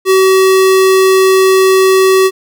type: tone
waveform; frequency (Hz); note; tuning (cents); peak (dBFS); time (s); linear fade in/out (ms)
square; 379.8; F#4; +45; -6; 0.05-2.31; 50
effects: none